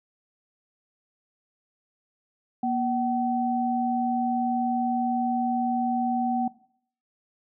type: tone pair together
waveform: sine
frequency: 239.4 / 760 Hz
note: A#3 / F#5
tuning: +46 / +46 cents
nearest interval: octave + minor sixth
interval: 2000 cents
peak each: -26 dBFS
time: 2.63-6.48 s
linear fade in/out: 5 ms
effects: noise-tail reverb RT60 0.6 s tail -19 dB re dry

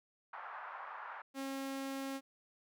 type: band-pass noise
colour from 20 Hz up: white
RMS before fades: -47 dBFS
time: 0.33-1.22 s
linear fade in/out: 5 ms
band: 790 to 1400 Hz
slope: 24 dB/octave
type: tone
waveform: sawtooth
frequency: 270.9 Hz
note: C#4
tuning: 40 cents flat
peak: -35 dBFS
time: 1.34-2.21 s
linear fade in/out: 50 ms
effects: none

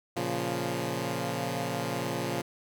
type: chord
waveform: 10% pulse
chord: Bb minor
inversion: none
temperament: equal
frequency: 116.54 / 138.59 / 174.61 Hz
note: Bb2 / Db3 / F3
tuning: 0 / 0 / 0 cents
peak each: -26 dBFS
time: 0.16-2.42 s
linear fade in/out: 10 ms
effects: none

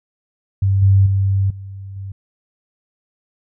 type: tone with level steps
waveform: sine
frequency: 97.5 Hz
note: G2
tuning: 9 cents flat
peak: -12 / -8 / -13 / -29 / -26 dBFS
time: 0.62-2.12 s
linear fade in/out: 5 ms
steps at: 0.82 / 1.06 / 1.5 / 1.96 s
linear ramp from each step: 5 ms
effects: none

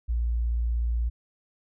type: tone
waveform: sine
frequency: 58.27 Hz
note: A#1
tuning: in tune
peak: -23 dBFS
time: 0.08-1.1 s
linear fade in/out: 20 ms
effects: none

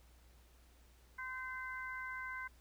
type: harmonic tone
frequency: 515 Hz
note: C5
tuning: 28 cents flat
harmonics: 2 / 3 / 4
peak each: -47 / -44 / -47 dBFS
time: 1.18-2.48 s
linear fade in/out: 10 ms
effects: added 60 Hz sine -62 dBFS peak until 2.6 s + pink hiss -69 dBFS RMS until 2.6 s

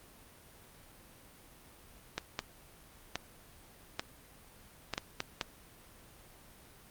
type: clicks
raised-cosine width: 0.2 ms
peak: -15 dBFS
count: 8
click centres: 2.18 / 2.391 / 3.156 / 3.995 / 4.937 / 4.979 / 5.204 / 5.412 s
effects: pink hiss -57 dBFS RMS until 6.9 s + Opus 32 kbps

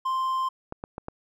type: tone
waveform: triangle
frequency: 1046.5 Hz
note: C6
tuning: in tune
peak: -22 dBFS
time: 0.05-0.49 s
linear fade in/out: 10 ms
type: clicks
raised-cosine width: 1 ms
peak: -20 dBFS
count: 4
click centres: 0.724 / 0.839 / 0.981 / 1.084 s
effects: none

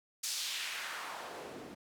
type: noise with band-pass filter sweep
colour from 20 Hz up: white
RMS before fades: -41 dBFS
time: 0.23-1.75 s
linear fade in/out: 10 ms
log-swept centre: 6000 to 240 Hz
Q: 1.3
effects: none

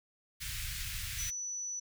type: band-stop noise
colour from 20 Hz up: pink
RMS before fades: -39 dBFS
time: 0.4-1.31 s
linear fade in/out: 20 ms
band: 110 to 1800 Hz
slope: 24 dB/octave
type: tone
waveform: sine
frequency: 5950 Hz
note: F#8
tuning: 9 cents sharp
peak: -36 dBFS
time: 1.18-1.8 s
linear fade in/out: 10 ms
effects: none

